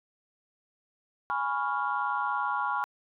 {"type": "chord", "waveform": "sine", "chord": "C# dominant seventh", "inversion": "second", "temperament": "equal", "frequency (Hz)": [830.6, 987.8, 1108.7, 1396.9], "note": ["G#5", "B5", "C#6", "E#6"], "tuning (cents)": [0, 0, 0, 0], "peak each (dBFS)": -32, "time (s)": [1.3, 2.84], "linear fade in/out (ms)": 0, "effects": ["tanh soft clip ceiling -17 dBFS"]}